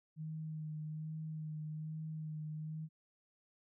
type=tone with vibrato; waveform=sine; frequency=155.56 Hz; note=D#3; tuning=in tune; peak=-40 dBFS; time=0.16-2.89 s; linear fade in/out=50 ms; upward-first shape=sine; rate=1.2 Hz; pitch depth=21 cents each way; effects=none